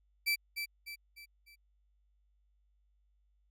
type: tone with echo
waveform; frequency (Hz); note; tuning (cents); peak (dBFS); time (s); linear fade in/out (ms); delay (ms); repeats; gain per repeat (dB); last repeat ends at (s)
30% pulse; 2326; D7; -17; -26; 0.26-0.36; 20; 300; 4; -7; 1.56
effects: added 50 Hz sine -69 dBFS peak until 3.5 s